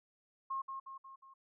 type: tone with echo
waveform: sine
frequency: 1075 Hz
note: C6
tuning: 47 cents sharp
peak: -35 dBFS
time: 0.5-0.62 s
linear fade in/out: 10 ms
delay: 180 ms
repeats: 4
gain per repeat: -5 dB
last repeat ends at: 1.34 s
effects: none